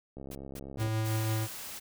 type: click train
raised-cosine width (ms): 2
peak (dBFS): -30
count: 49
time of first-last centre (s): 0.17-0.876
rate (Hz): 68
type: noise bursts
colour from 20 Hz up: white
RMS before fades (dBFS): -47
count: 3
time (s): 0.31-0.836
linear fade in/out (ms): 5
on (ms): 42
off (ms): 200
type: tone with tremolo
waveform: square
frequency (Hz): 110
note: A2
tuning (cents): 0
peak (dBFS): -28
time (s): 0.77-1.48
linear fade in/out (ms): 50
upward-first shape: triangle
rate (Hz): 5.9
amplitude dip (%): 25
type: noise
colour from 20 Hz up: white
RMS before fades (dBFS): -42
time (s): 1.04-1.8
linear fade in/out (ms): 20
effects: none